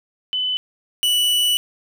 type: tone pair in turn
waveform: sine / 45% pulse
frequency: 3011 / 2958 Hz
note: F#7 / F#7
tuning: +30 / -1 cents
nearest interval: unison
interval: 31 cents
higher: first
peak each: -19 / -15 dBFS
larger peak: second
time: 0.33-0.57 / 1.03-1.57 s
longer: second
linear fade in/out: 0 ms
effects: none